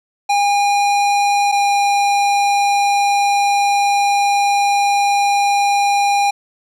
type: tone pair in turn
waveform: square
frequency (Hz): 811 / 807.2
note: G#5 / G#5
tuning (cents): -41 / -49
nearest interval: unison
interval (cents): 8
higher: first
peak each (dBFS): -13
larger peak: neither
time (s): 0.29-1.52 / 1.52-6.31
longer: second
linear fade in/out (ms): 10
effects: low-pass 8000 Hz 12 dB/octave + 9-bit